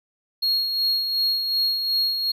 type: tone with tremolo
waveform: triangle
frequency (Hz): 4291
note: C8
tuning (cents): +43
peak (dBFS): -17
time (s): 0.42-2.32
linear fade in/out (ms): 10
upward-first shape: sine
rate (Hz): 2.7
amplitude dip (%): 45
effects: none

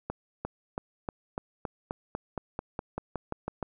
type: accelerating click train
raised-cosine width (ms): 1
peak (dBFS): -18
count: 16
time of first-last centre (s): 0.1-3.627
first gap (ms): 350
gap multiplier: 0.94
effects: none

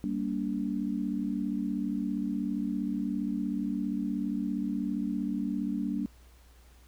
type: chord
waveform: sine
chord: G minor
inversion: none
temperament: equal with one note detuned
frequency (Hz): 196 / 233.1 / 288.5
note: G3 / Bb3 / D4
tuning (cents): 0 / 0 / -31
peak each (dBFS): -33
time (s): 0.04-6.06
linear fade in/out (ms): 0
effects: added 60 Hz sine -54 dBFS peak until 6.87 s + pink hiss -62 dBFS RMS until 6.87 s

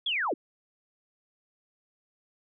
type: linear sweep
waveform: sine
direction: down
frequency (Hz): 3476 to 230.7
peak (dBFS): -26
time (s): 0.06-0.34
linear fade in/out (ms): 5
effects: none

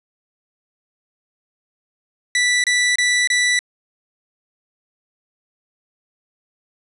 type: tone bursts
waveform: sawtooth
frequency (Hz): 1969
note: B6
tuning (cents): -6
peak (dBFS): -11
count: 4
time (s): 2.35-3.591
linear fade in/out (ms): 2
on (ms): 290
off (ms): 27
effects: resampled to 24000 Hz + 8-bit

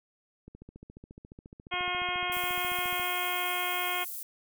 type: click train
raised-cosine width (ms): 3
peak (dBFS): -34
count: 37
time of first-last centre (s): 0.48-2.997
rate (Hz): 14.3
type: harmonic tone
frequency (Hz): 358.6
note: F4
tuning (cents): +46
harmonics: 1 / 2 / 3 / 4 / 5 / 6 / 7 / 8 / 9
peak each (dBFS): -42 / -36 / -36 / -39 / -44 / -35 / -38 / -43 / -37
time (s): 1.71-4.05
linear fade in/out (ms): 20
type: high-pass noise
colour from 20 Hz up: white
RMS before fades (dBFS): -39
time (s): 2.32-4.23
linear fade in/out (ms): 2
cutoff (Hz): 11000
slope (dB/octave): 12
effects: none

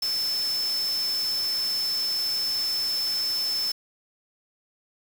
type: tone in noise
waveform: sine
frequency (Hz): 5274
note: E8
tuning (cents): 0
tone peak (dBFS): -24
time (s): 0.02-3.72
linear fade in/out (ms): 5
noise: white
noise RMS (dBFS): -37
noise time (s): 0.02-3.72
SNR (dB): +10
effects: none

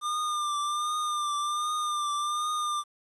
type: tone with vibrato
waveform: square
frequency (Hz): 1200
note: D6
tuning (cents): +37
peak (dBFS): -28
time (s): 0.01-2.84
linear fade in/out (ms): 50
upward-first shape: triangle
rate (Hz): 1.3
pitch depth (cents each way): 45
effects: resampled to 24000 Hz + 10-bit

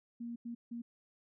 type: tone bursts at uneven times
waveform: sine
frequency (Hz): 235.6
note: A#3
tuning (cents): +19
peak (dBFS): -39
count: 3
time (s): 0.2-0.36 / 0.45-0.55 / 0.71-0.82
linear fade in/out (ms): 10
effects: none

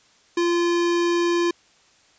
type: tone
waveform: square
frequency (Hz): 345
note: F4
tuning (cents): -21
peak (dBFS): -19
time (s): 0.37-1.51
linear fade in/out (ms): 5
effects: white hiss -57 dBFS RMS until 2.18 s + resampled to 16000 Hz

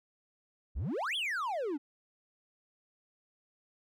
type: exponential two-way sweep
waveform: triangle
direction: up then down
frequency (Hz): 49.78 to 3500 to 266.8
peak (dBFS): -30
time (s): 0.75-1.78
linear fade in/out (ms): 20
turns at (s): 1.16
effects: none

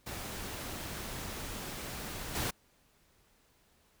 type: noise with level steps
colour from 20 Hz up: pink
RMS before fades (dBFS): -41 / -34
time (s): 0.06-2.51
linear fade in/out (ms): 10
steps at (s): 2.34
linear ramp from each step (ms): 20
effects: pink hiss -68 dBFS RMS until 4 s

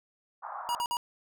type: band-pass noise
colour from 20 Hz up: white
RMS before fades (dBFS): -40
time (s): 0.42-0.82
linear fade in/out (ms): 20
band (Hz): 690 to 1300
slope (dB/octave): 48
type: tone bursts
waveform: square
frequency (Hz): 959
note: A#5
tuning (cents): +49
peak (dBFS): -29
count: 3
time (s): 0.69-0.969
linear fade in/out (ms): 0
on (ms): 59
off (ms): 51
effects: none

